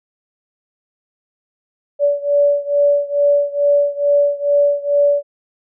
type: beating tone pair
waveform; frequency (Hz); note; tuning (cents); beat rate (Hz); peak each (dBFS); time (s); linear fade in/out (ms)
sine; 574 / 576.3; D5 / D5; -40 / -33; 2.3; -14 / -16; 1.99-5.23; 50
effects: none